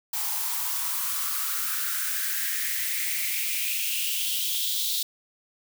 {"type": "noise with high-pass filter sweep", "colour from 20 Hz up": "blue", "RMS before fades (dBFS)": -28, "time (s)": [0.13, 5.03], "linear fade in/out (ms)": 5, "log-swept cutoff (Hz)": [820, 3800], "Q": 5.2, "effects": []}